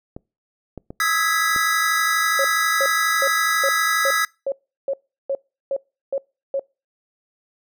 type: clicks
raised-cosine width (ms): 2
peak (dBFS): -20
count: 4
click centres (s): 0.165 / 0.777 / 0.905 / 1.562
type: chord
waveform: square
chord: E major seventh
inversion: third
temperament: equal with one note detuned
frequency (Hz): 1266.3 / 1318.5 / 1661.2 / 1975.5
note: D#6 / E6 / G#6 / B6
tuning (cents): +30 / 0 / 0 / 0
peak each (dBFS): -24 / -26 / -23 / -24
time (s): 1-4.25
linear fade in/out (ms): 2
type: tone bursts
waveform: sine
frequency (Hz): 548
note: C#5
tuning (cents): -20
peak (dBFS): -19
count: 11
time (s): 2.39-6.595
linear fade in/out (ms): 2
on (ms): 55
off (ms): 360
effects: noise-tail reverb RT60 0.3 s tail -26 dB re dry